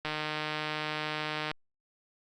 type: click train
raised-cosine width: 0.3 ms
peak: -17 dBFS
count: 225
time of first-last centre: 0.05-1.514 s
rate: 153 Hz
effects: Opus 48 kbps